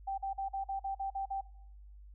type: tone bursts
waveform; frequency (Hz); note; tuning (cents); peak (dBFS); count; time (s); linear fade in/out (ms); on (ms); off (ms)
sine; 781; G5; -7; -33; 9; 0.07-1.412; 10; 110; 44
effects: noise-tail reverb RT60 0.9 s tail -22 dB re dry + added 50 Hz sine -50 dBFS peak until 2.14 s